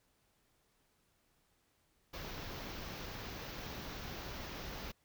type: band-stop noise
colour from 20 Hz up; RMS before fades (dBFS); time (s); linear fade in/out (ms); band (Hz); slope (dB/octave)
pink; -45; 2.13-4.92; 10; 6100 to 14000; 48
effects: pink hiss -75 dBFS RMS until 5.04 s